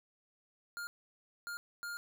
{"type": "tone bursts at uneven times", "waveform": "square", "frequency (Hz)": 1410, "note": "F6", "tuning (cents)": 16, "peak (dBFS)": -40, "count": 3, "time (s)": [[0.77, 0.87], [1.47, 1.57], [1.83, 1.97]], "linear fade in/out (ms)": 0, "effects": []}